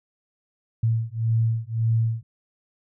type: beating tone pair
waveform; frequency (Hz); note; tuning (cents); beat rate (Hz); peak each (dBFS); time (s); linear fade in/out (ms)
sine; 112.6 / 114.4; A2 / A#2; +40 / -32; 1.8; -23 / -23; 0.83-2.23; 5
effects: none